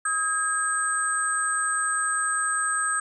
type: tone cluster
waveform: sine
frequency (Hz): 1270 / 1625 / 8230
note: D#6 / G#6 / C9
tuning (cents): +35 / -38 / -30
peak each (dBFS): -27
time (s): 0.05-3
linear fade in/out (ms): 5
effects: none